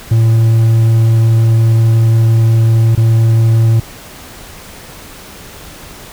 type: tone with dropouts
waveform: triangle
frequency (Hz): 113.2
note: A2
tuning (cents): +50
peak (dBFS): -4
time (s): 0.11-3.8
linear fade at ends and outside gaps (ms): 5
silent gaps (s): 2.952-2.974
effects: pink hiss -33 dBFS RMS until 6.12 s